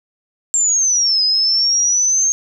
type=exponential two-way sweep; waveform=sine; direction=down then up; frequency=7459 to 4995 to 6440 Hz; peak=-12 dBFS; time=0.54-2.32 s; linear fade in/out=0 ms; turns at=1.23 s; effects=none